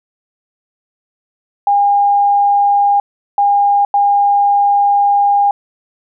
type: tone bursts at uneven times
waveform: sine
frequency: 810 Hz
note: G#5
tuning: 43 cents flat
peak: -8 dBFS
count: 3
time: 1.67-3 / 3.38-3.85 / 3.94-5.51 s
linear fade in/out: 2 ms
effects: none